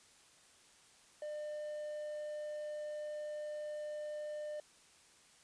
triangle tone, 601 Hz, D5, 40 cents sharp, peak -38 dBFS, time 1.22-4.6 s, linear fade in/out 2 ms, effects white hiss -64 dBFS RMS until 5.43 s + resampled to 22050 Hz

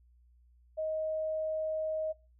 sine tone, 628 Hz, D#5, 16 cents sharp, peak -31 dBFS, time 0.77-2.13 s, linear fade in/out 20 ms, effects noise-tail reverb RT60 0.3 s tail -22 dB re dry + added 60 Hz sine -60 dBFS peak until 2.39 s

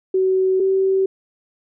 sine tone pair in turn, 376.9 / 383.5 Hz, F#4 / G4, +32 / -38 cents, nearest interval unison, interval 30 cents, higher second, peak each -14 dBFS, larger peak neither, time 0.14-0.6 / 0.6-1.06 s, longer neither, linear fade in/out 5 ms, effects none

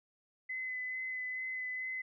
sine tone with vibrato, 2025 Hz, B6, 43 cents sharp, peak -36 dBFS, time 0.49-2.02 s, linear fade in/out 10 ms, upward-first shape sine, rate 2.3 Hz, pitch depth 14 cents each way, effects none

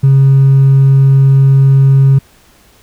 triangle tone with hard clipping, 135.9 Hz, C#3, 34 cents flat, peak -3 dBFS, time 0.03-2.19 s, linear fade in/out 10 ms, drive 2 dB, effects pink hiss -46 dBFS RMS until 2.82 s

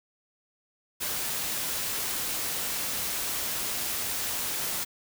white noise, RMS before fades -31 dBFS, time 1-4.85 s, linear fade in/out 20 ms, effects none

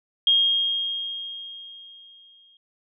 sine tone with exponential decay, 3243 Hz, G#7, 42 cents flat, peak -14 dBFS, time 0.27-2.57 s, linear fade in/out 2 ms, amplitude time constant 500 ms, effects none

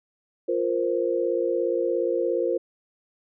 sine chord, F suspended fourth, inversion none, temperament equal, 349.2 / 466.2 / 523.3 Hz, F4 / Bb4 / C5, 0 / 0 / 0 cents, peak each -26 dBFS, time 0.48-2.58 s, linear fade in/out 10 ms, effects none

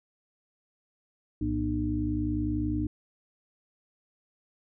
harmonic tone with a mistuned harmonic, 60.4 Hz, B1, 38 cents flat, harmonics 1 / 2 / 4 / 5, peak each -33 / -33 / -35 / -29 dBFS, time 1.41-2.87 s, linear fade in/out 5 ms, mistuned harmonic 2, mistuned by -140 cents, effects none

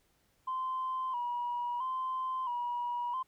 sine tone with vibrato, 1000 Hz, B5, 21 cents sharp, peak -31 dBFS, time 0.47-3.23 s, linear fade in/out 10 ms, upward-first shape square, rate 0.75 Hz, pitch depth 62 cents each way, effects tanh soft clip ceiling -28 dBFS + pink hiss -72 dBFS RMS until 3.27 s

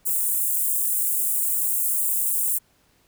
white high-pass noise, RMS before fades -23 dBFS, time 0.05-2.59 s, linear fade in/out 20 ms, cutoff 7900 Hz, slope 48 dB/octave, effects pink hiss -62 dBFS RMS until 3.07 s

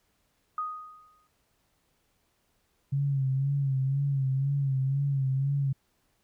sine tone with exponential decay, 1244.5 Hz, D#6, in tune, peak -27 dBFS, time 0.58-1.27 s, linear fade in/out 2 ms, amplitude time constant 150 ms
sine tone with vibrato, 136.7 Hz, C#3, 24 cents flat, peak -24 dBFS, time 2.92-5.73 s, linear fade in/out 10 ms, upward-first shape sine, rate 2 Hz, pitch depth 58 cents each way
effects pink hiss -72 dBFS RMS until 6.23 s

